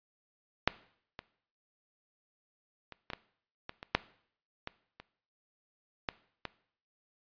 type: clicks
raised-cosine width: 0.3 ms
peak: -6 / -24 / -29 / -22 / -20 / -23 / -26 / -7 / -21 / -30 / -15 / -20 dBFS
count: 12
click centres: 0.676 / 1.191 / 2.923 / 3.102 / 3.134 / 3.694 / 3.829 / 3.95 / 4.674 / 5 / 6.088 / 6.453 s
effects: noise-tail reverb RT60 0.6 s tail -19 dB re dry + resampled to 11025 Hz